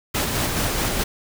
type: noise with tremolo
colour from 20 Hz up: pink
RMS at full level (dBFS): -22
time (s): 0.14-1.04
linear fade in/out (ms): 10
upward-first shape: square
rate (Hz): 4.7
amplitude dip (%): 25
effects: none